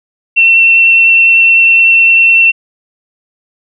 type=tone with vibrato; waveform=sine; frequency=2703 Hz; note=E7; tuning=43 cents sharp; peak=-3 dBFS; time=0.36-2.52 s; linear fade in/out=20 ms; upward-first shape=triangle; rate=9.9 Hz; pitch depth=10 cents each way; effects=none